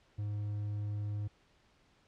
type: tone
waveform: triangle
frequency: 103.83 Hz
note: G#2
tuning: in tune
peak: -32 dBFS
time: 0.18-1.28 s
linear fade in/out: 10 ms
effects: pink hiss -68 dBFS RMS until 2.07 s + low-pass 5000 Hz 12 dB/octave